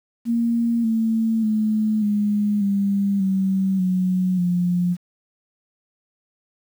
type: tone with pitch steps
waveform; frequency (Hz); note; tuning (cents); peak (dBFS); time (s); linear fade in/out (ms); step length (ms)
sine; 233.1 / 224.1 / 215.5 / 207.2 / 199.21 / 191.54 / 184.16 / 177.07; A#3 / A3 / A3 / G#3 / G3 / G3 / F#3 / F3; 0 / +32 / -36 / -4 / +28 / -40 / -8 / +24; -17; 0.25-4.97; 50; 590
effects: 8-bit